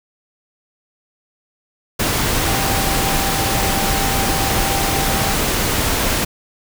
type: tone in noise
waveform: sine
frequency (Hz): 784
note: G5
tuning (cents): 0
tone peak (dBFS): -24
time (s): 2.47-5.35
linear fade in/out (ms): 10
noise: pink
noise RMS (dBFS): -18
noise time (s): 1.99-6.25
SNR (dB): -9
effects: none